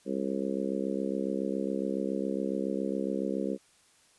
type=harmonic tone; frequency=67.2 Hz; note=C2; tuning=47 cents sharp; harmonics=3 / 4 / 5 / 6 / 7 / 8; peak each=-34 / -35 / -36 / -37 / -37 / -38 dBFS; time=0.05-3.58 s; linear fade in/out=50 ms; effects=white hiss -63 dBFS RMS until 4.18 s + resampled to 24000 Hz